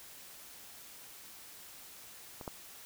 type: clicks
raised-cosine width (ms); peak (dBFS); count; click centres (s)
1; -30 / -24; 2; 2.412 / 2.478
effects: white hiss -52 dBFS RMS until 2.85 s